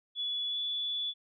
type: tone with pitch glide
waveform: sine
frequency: 3416 to 3442 Hz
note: G#7 to A7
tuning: +48 to -39 cents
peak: -31 dBFS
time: 0.15-1.14 s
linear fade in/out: 50 ms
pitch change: +13 cents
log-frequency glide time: 0.49-0.58 s
effects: none